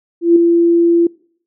sine tone with ADSR envelope, 340 Hz, F4, 46 cents flat, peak -3 dBFS, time 0.21-1.07 s, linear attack 150 ms, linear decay 4 ms, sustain -5 dB, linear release 4 ms, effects noise-tail reverb RT60 0.6 s tail -25 dB re dry

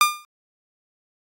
sawtooth tone with exponential decay, 1203 Hz, D6, 41 cents sharp, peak -6 dBFS, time 0.01-0.25 s, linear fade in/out 1 ms, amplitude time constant 51 ms, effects AAC 48 kbps

